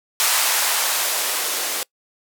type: noise with band-pass filter sweep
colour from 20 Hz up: violet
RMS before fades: -21 dBFS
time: 0.2-1.83 s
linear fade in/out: 0 ms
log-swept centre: 930 to 400 Hz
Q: 1.2
effects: noise-tail reverb RT60 0.1 s tail -24 dB re dry